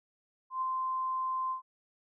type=tone with ADSR envelope; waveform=sine; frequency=1040 Hz; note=C6; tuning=11 cents flat; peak=-28 dBFS; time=0.5-1.62 s; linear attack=120 ms; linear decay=5 ms; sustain=-2 dB; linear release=110 ms; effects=none